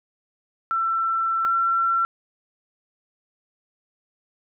sine tone pair in turn, 1341 / 1354.2 Hz, E6 / E6, +29 / +46 cents, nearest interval unison, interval 17 cents, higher second, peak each -20 / -18 dBFS, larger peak second, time 0.71-1.45 / 1.45-2.05 s, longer first, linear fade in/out 0 ms, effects none

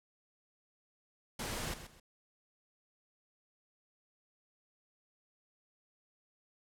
pink noise with echo, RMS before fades -39 dBFS, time 1.39-1.74 s, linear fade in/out 5 ms, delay 130 ms, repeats 2, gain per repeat -11 dB, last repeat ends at 2 s, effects low-pass 12000 Hz 12 dB/octave

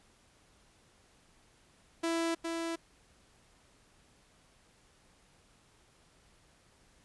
sawtooth tone with echo, 332 Hz, E4, 12 cents sharp, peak -26 dBFS, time 2.03-2.35 s, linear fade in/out 10 ms, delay 410 ms, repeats 1, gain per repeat -4 dB, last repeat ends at 2.76 s, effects pink hiss -65 dBFS RMS until 7.04 s + resampled to 24000 Hz

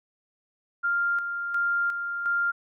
sine tone with tremolo, 1396.9 Hz, F6, in tune, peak -22 dBFS, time 0.83-2.52 s, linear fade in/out 20 ms, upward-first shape square, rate 1.4 Hz, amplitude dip 50%, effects none

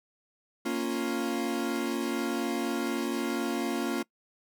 40% pulse chord, Bb minor, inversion none, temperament equal, 233.1 / 277.2 / 349.2 Hz, Bb3 / Db4 / F4, 0 / 0 / 0 cents, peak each -32 dBFS, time 0.65-4.03 s, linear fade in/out 10 ms, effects noise-tail reverb RT60 0.1 s tail -23 dB re dry

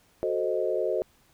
sine chord, F# diminished seventh, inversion none, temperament equal, 370 / 440 / 523.3 / 622.3 Hz, F#4 / A4 / C5 / Eb5, 0 / 0 / 0 / 0 cents, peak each -30 dBFS, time 0.23-1.02 s, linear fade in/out 0 ms, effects pink hiss -63 dBFS RMS until 1.33 s

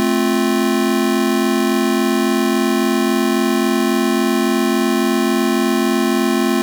square chord, F major, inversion first, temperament just, 218.3 / 261.9 / 349.2 Hz, A3 / C4 / F4, -13 / +2 / 0 cents, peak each -19 dBFS, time 0-6.62 s, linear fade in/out 0 ms, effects none

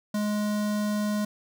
square tone with notch filter, 209.2 Hz, G#3, 13 cents sharp, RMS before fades -27 dBFS, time 0.14-1.25 s, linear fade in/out 5 ms, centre 2500 Hz, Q 1.9, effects none

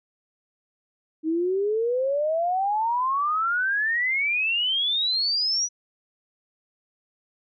sine exponential sweep, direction up, 309.8 to 5920 Hz, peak -21 dBFS, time 1.23-5.69 s, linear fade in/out 50 ms, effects none

